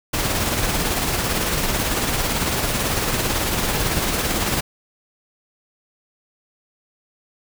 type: noise with tremolo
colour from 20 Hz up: pink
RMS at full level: -20 dBFS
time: 0.13-4.61 s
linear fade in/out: 10 ms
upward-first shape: sine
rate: 18 Hz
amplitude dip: 35%
effects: none